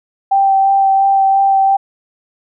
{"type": "tone with vibrato", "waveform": "sine", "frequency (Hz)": 781, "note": "G5", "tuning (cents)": -7, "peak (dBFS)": -8, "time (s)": [0.31, 1.77], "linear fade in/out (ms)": 10, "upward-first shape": "sine", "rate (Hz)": 2.9, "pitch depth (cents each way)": 12, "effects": []}